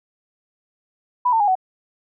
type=tone with pitch steps; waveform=sine; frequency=987.8 / 900.6 / 821.1 / 748.6 Hz; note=B5 / A5 / G#5 / F#5; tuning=0 / +40 / -20 / +20 cents; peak=-14 dBFS; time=1.25-1.554 s; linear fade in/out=10 ms; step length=76 ms; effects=none